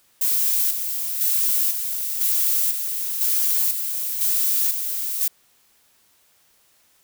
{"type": "noise with tremolo", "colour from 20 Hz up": "violet", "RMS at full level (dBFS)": -20, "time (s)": [0.21, 5.28], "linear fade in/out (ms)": 5, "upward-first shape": "square", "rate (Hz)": 1, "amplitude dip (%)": 50, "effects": ["white hiss -60 dBFS RMS until 7.03 s"]}